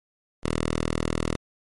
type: tone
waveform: 5% pulse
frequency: 40.11 Hz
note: E1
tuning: 47 cents flat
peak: -13 dBFS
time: 0.43-1.36 s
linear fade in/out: 10 ms
effects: MP3 48 kbps